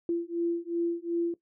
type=beating tone pair; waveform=sine; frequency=339.1 / 341.8 Hz; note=E4 / F4; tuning=+49 / -37 cents; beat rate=2.7 Hz; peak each=-30 / -30 dBFS; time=0.09-1.34 s; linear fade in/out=2 ms; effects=noise-tail reverb RT60 0.1 s tail -17 dB re dry